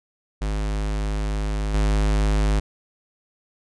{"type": "tone with level steps", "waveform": "square", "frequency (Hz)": 51.7, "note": "G#1", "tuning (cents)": -7, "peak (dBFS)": [-23, -18], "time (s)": [0.41, 2.6], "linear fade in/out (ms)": 10, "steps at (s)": 1.74, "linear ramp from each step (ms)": 5, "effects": ["resampled to 22050 Hz"]}